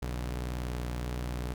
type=tone pair together; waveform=sawtooth; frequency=60.94 / 143.1 Hz; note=B1 / D3; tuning=-22 / -45 cents; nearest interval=octave + minor third; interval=1477 cents; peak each=-29 / -39 dBFS; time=0.02-1.54 s; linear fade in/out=5 ms; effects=none